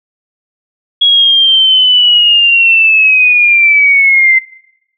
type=linear sweep; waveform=sine; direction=down; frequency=3334 to 2065 Hz; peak=-4 dBFS; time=1.01-4.39 s; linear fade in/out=10 ms; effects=noise-tail reverb RT60 0.8 s tail -22 dB re dry